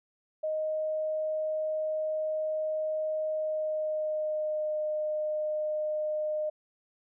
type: tone with pitch glide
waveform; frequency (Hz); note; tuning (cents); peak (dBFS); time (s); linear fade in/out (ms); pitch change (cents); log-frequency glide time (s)
sine; 622.3 to 611.6; D#5 to D#5; 0 to -30; -28; 0.43-6.5; 10; -30; 3.3-4.79
effects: none